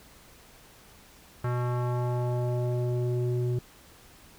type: tone with low-pass filter sweep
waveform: square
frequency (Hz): 122.7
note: B2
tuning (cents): -11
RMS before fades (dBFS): -28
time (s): 1.44-3.59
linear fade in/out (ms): 5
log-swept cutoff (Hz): 1400 to 310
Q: 1.9
effects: pink hiss -54 dBFS RMS until 4.38 s